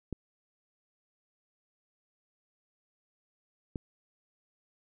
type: clicks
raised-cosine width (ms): 3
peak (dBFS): -22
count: 2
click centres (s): 0.127 / 3.758
effects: none